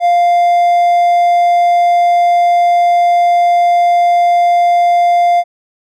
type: tone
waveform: triangle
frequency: 698.5 Hz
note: F5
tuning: in tune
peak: -5 dBFS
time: 0-5.44 s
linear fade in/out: 50 ms
effects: none